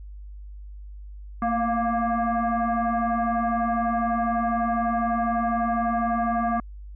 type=tone with frequency modulation; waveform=sine; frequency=240 Hz; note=B3; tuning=49 cents flat; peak=-21 dBFS; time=1.42-6.6 s; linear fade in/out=2 ms; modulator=468 Hz; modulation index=2.2; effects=added 50 Hz sine -37 dBFS peak until 6.95 s